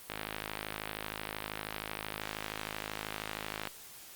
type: click train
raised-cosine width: 0.3 ms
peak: -19 dBFS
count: 190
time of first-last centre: 0.1-3.673 s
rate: 52.9 Hz
effects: white hiss -51 dBFS RMS until 4.15 s + Opus 32 kbps